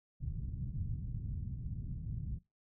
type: low-pass noise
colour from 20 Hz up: white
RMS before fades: -40 dBFS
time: 0.2-2.39 s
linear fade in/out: 10 ms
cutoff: 140 Hz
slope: 24 dB/octave
effects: noise-tail reverb RT60 0.2 s tail -17 dB re dry